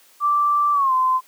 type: tone with pitch glide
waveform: sine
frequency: 1171 to 1031.3 Hz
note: D6 to C6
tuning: -5 to -25 cents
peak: -15 dBFS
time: 0.2-1.21 s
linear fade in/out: 50 ms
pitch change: -220 cents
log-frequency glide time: 0.73-0.93 s
effects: white hiss -53 dBFS RMS until 1.27 s + high-pass 300 Hz 12 dB/octave